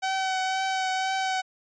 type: tone with vibrato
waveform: sawtooth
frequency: 759 Hz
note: F#5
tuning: 44 cents sharp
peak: -21 dBFS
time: 0.02-1.42 s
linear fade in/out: 20 ms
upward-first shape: triangle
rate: 2 Hz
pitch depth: 20 cents each way
effects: resampled to 16000 Hz